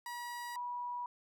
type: tone pair in turn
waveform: 30% pulse / sine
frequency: 963 / 973.1 Hz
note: B5 / B5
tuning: -44 / -26 cents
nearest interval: unison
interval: 18 cents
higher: second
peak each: -38 / -37 dBFS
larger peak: second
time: 0.06-0.56 / 0.56-1.06 s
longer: neither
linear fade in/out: 2 ms
effects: none